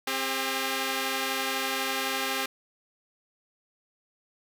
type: tone pair together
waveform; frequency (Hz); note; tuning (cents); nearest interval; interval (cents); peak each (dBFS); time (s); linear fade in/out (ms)
5% pulse; 265 / 403.5; C4 / G#4; +22 / -50; perfect fifth; 728; -19; 0.07-2.46; 5
effects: none